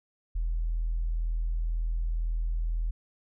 sine tone, 41 Hz, E1, 9 cents flat, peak -25 dBFS, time 0.35-2.91 s, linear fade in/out 10 ms, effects tanh soft clip ceiling -22 dBFS

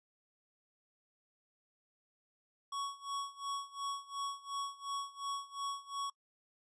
square tone with tremolo, 1115 Hz, C#6, 10 cents sharp, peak -36 dBFS, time 2.72-6.1 s, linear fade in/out 5 ms, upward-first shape sine, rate 2.8 Hz, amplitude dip 90%, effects noise-tail reverb RT60 0.1 s tail -23 dB re dry + resampled to 22050 Hz

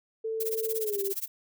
sine tone with pitch glide, 444.8 to 394 Hz, A4 to G4, +19 to +9 cents, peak -29 dBFS, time 0.24-1.13 s, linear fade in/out 10 ms, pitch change -210 cents, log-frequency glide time 0.79-1.01 s
violet noise with tremolo, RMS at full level -31 dBFS, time 0.4-1.28 s, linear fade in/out 5 ms, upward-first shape sine, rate 17 Hz, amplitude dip 95%
effects none

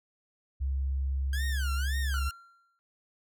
sine tone, 67.6 Hz, C#2, 43 cents flat, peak -27 dBFS, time 0.6-2.3 s, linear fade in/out 20 ms
sawtooth tone with vibrato, 1590 Hz, G6, 24 cents sharp, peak -32 dBFS, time 1.33-2.31 s, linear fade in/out 2 ms, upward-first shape sine, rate 1.9 Hz, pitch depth 270 cents each way
triangle tone with exponential decay, 1376 Hz, F6, 26 cents flat, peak -33 dBFS, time 2.14-2.79 s, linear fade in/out 0 ms, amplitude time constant 140 ms
effects none

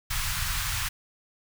pink band-stop noise, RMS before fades -29 dBFS, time 0.1-0.89 s, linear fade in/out 10 ms, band 120 to 1100 Hz, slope 24 dB/octave, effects none

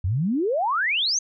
sine exponential sweep, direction up, 82.41 to 6560 Hz, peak -20 dBFS, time 0.04-1.19 s, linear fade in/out 5 ms, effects none

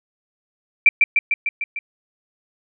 sine tone with echo, 2349 Hz, D7, in tune, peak -6 dBFS, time 0.86-0.89 s, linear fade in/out 2 ms, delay 150 ms, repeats 6, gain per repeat -3 dB, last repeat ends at 1.79 s, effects none

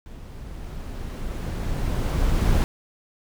brown noise with level ramp, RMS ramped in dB -40 to -18 dBFS, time 0.06-2.64 s, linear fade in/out 0 ms, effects none

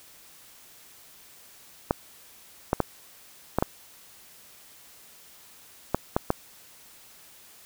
clicks, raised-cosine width 1 ms, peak -7 dBFS, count 8, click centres 1.909 / 2.731 / 2.803 / 3.586 / 3.625 / 5.946 / 6.165 / 6.304 s, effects white hiss -52 dBFS RMS until 7.65 s

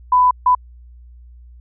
sine tone bursts at uneven times, 998 Hz, B5, 18 cents sharp, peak -9 dBFS, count 2, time 0.12-0.31 / 0.46-0.55 s, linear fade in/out 5 ms, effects added 60 Hz sine -39 dBFS peak until 1.6 s

